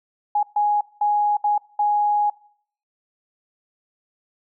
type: tone bursts at uneven times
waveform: sine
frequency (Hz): 830.6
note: G#5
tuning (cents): 0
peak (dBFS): -16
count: 5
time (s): 0.35-0.43 / 0.56-0.81 / 1.01-1.37 / 1.44-1.58 / 1.79-2.3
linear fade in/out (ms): 5
effects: noise-tail reverb RT60 0.6 s tail -23 dB re dry